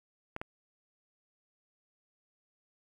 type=clicks; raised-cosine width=0.5 ms; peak=-22 / -22 dBFS; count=2; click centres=0.364 / 0.415 s; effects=9-bit